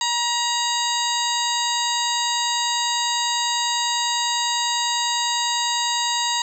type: harmonic tone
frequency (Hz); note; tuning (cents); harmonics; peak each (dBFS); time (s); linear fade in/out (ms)
950; A#5; +33; 1 / 2 / 3 / 4 / 5 / 7 / 8; -24 / -30 / -30 / -26 / -29 / -29 / -30; 0.01-6.42; 2
effects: 8-bit